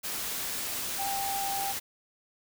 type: tone in noise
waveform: sine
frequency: 790 Hz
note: G5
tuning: 13 cents sharp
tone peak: -31 dBFS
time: 0.98-1.73 s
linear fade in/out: 20 ms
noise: white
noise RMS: -34 dBFS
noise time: 0.03-1.8 s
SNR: 0 dB
effects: none